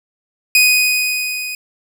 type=tone with level ramp; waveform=sawtooth; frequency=2493 Hz; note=D#7; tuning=3 cents sharp; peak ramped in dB=-4 to -20 dBFS; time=0.55-1.55 s; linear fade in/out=2 ms; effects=none